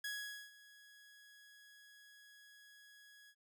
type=tone with ADSR envelope; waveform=sawtooth; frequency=1669 Hz; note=G#6; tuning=8 cents sharp; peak=-36 dBFS; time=0.04-3.35 s; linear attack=5 ms; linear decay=460 ms; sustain=-20 dB; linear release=62 ms; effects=none